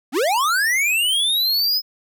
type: linear sweep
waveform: square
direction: up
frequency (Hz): 220 to 5150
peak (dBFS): -17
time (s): 0.12-1.82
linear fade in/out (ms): 50
effects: none